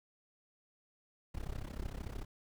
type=noise with amplitude modulation; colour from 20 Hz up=brown; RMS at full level=-38 dBFS; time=1.34-2.25 s; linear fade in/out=10 ms; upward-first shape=sine; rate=33.2 Hz; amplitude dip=90%; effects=none